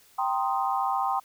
sine chord, C minor seventh, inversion second, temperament equal, 784 / 932.3 / 1046.5 / 1244.5 Hz, G5 / Bb5 / C6 / Eb6, 0 / 0 / 0 / 0 cents, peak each -27 / -32 / -29 / -32 dBFS, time 0.18-1.2 s, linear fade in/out 10 ms, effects white hiss -58 dBFS RMS until 1.24 s

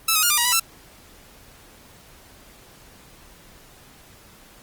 5% pulse tone with pitch steps, 1317 / 1261 / 1419 / 1198 / 954 / 984 / 1336 Hz, E6 / D#6 / F6 / D6 / A#5 / B5 / E6, -2 / +23 / +27 / +34 / +40 / -7 / +23 cents, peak -5 dBFS, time 0.08-0.598 s, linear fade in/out 5 ms, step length 74 ms, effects pink hiss -49 dBFS RMS until 4.62 s + Opus 32 kbps

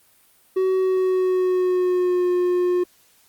triangle tone with pitch glide, 376.3 to 357.9 Hz, F#4 to F4, +29 to +42 cents, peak -15 dBFS, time 0.56-2.84 s, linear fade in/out 10 ms, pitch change -87 cents, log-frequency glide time 0.77-2.3 s, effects white hiss -57 dBFS RMS until 3.28 s + Opus 32 kbps

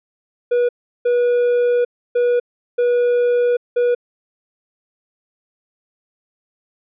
triangle tone bursts at uneven times, 485.2 Hz, B4, 31 cents flat, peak -11 dBFS, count 5, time 0.51-0.69 / 1.05-1.85 / 2.15-2.4 / 2.78-3.57 / 3.76-3.95 s, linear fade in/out 10 ms, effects resampled to 8000 Hz

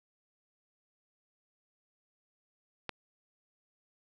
click, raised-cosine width 0.3 ms, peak -19 dBFS, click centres 2.893 s, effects none

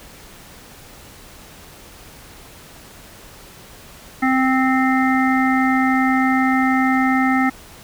harmonic tone, 261.4 Hz, C4, 1 cent flat, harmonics 1 / 3 / 5 / 7 / 8, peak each -16 / -21 / -23 / -24 / -25 dBFS, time 4.22-7.5 s, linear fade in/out 10 ms, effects pink hiss -42 dBFS RMS until 7.83 s

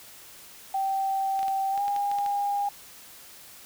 sine tone with pitch glide, 777 to 809.5 Hz, G5 to G#5, -16 to -45 cents, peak -24 dBFS, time 0.74-2.69 s, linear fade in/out 5 ms, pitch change +71 cents, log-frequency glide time 1.71-1.82 s
clicks, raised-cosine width 0.2 ms, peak -23 dBFS, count 9, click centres 1.392 / 1.43 / 1.482 / 1.777 / 1.881 / 1.963 / 2.115 / 2.186 / 2.262 s
effects white hiss -48 dBFS RMS until 3.65 s

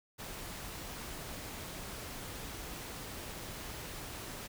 pink noise, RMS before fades -44 dBFS, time 0.18-4.48 s, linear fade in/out 20 ms, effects none

